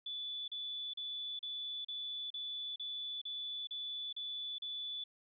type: tone bursts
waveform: sine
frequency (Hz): 3467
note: A7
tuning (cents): -26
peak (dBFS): -39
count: 11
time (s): 0.06-5.04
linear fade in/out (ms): 5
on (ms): 420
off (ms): 36
effects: none